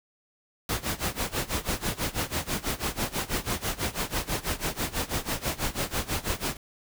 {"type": "noise with tremolo", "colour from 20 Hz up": "pink", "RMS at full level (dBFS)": -27, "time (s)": [0.69, 6.57], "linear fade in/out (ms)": 2, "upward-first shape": "sine", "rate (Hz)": 6.1, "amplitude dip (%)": 90, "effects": []}